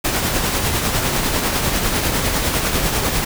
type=noise with tremolo; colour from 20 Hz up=pink; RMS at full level=-17 dBFS; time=0.04-3.25 s; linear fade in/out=10 ms; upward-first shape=triangle; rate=10 Hz; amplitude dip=45%; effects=none